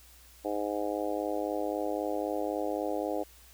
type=harmonic tone; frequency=103.83 Hz; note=G#2; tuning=in tune; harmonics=3 / 4 / 5 / 6 / 7 / 8; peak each=-35 / -37 / -35 / -37 / -38 / -42 dBFS; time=0.44-3.24 s; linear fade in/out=20 ms; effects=added 60 Hz sine -57 dBFS peak until 3.53 s + white hiss -57 dBFS RMS until 3.53 s